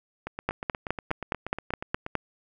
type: two click trains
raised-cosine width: 0.5 ms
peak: -18 / -10 dBFS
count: 16 / 9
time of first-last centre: 0.27-2.064 / 0.49-2.153 s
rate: 8.36 / 4.81 Hz
effects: none